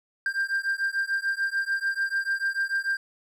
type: beating tone pair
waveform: triangle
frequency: 1585 / 1591.8 Hz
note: G6 / G6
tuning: +19 / +26 cents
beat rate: 6.8 Hz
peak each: -26 dBFS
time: 0.26-2.97 s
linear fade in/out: 2 ms
effects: none